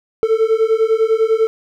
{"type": "beating tone pair", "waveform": "triangle", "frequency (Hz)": [440, 450], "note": ["A4", "A4"], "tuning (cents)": [0, 39], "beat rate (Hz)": 10, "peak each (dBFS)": -13, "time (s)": [0.23, 1.47], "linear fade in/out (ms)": 0, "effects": []}